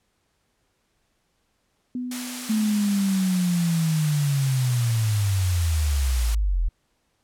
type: tone with exponential decay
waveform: sine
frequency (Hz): 248.9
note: B3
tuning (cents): +14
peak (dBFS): -25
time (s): 1.95-3.66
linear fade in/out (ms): 2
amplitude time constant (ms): 370
type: high-pass noise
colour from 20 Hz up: white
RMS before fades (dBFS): -33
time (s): 2.11-6.35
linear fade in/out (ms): 5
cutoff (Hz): 520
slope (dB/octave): 12
type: linear sweep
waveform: sine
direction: down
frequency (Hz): 220 to 38.89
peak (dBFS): -19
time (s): 2.49-6.69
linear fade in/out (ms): 10
effects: pink hiss -70 dBFS RMS until 7.23 s + low-pass 11000 Hz 12 dB/octave